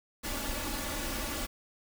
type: noise with comb filter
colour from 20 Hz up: pink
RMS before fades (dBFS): -35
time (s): 0.23-1.47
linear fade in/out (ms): 20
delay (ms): 3.5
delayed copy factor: +0.75
effects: none